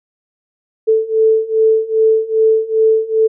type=beating tone pair; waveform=sine; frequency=440 / 442.5 Hz; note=A4 / A4; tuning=0 / +10 cents; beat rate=2.5 Hz; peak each=-14 / -12 dBFS; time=0.87-3.28 s; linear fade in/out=20 ms; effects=none